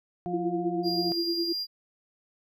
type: harmonic tone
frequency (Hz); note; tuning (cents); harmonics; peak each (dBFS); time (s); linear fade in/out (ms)
176.9; F3; +23; 1 / 2 / 4; -34 / -34 / -34; 0.26-1.12; 0
type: tone with tremolo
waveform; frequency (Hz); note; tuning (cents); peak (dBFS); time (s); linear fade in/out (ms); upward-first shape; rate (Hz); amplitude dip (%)
sine; 338.5; E4; +46; -25; 0.33-1.53; 10; sine; 9.5; 70
type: tone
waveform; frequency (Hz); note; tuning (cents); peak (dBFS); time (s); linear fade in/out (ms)
triangle; 4800; D8; +37; -28; 0.83-1.67; 50
effects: none